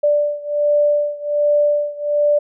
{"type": "beating tone pair", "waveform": "sine", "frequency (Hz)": [587.3, 588.6], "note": ["D5", "D5"], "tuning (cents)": [0, 4], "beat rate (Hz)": 1.3, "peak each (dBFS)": [-16, -18], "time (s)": [0.03, 2.39], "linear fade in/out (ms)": 10, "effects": []}